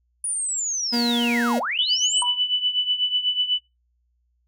sine linear two-way sweep, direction down then up, 9730 to 487.4 to 8750 Hz, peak -23 dBFS, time 0.24-2.23 s, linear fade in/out 2 ms, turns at 1.59 s
40% pulse tone, 237.8 Hz, A#3, 35 cents sharp, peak -20 dBFS, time 0.92-1.6 s, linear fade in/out 20 ms
sine tone with tremolo, 2983 Hz, F#7, 13 cents sharp, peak -17 dBFS, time 1.77-3.59 s, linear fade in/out 20 ms, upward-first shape triangle, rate 8.1 Hz, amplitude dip 85%
sine tone with exponential decay, 976 Hz, B5, 21 cents flat, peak -20 dBFS, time 2.22-2.4 s, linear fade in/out 1 ms, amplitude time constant 39 ms
effects noise-tail reverb RT60 0.2 s tail -17 dB re dry + added 60 Hz sine -65 dBFS peak until 4.47 s

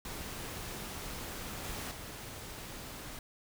pink noise with level steps, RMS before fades -42 / -40 / -45 dBFS, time 0.05-3.19 s, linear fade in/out 2 ms, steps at 1.64 / 1.91 s, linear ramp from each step 5 ms, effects none

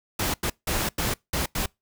pink noise bursts at uneven times, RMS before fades -26 dBFS, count 6, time 0.19-0.34 / 0.43-0.5 / 0.67-0.89 / 0.98-1.14 / 1.33-1.46 / 1.55-1.66 s, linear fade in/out 5 ms, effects noise-tail reverb RT60 0.2 s tail -25 dB re dry

